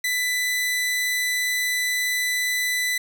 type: tone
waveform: sawtooth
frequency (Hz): 1993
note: B6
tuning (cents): +15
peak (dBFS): -18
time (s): 0.04-2.98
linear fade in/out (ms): 5
effects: none